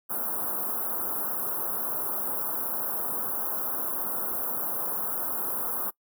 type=band-stop noise; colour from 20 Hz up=white; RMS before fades=-30 dBFS; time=0.09-5.91 s; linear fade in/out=20 ms; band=1400 to 11000 Hz; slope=48 dB/octave; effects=noise-tail reverb RT60 0.1 s tail -23 dB re dry + high-pass 200 Hz 12 dB/octave